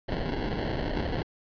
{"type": "noise with sample-and-hold", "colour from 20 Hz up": "pink", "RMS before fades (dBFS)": -30, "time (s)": [0.08, 1.23], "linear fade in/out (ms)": 10, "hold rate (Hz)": 1225, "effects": ["resampled to 11025 Hz"]}